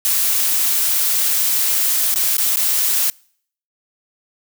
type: noise with dropouts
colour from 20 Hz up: blue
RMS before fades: -17 dBFS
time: 0.05-3.1 s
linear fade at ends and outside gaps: 0 ms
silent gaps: 2.142-2.159 / 2.368-2.382 / 2.559-2.57 s
effects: noise-tail reverb RT60 0.6 s tail -26 dB re dry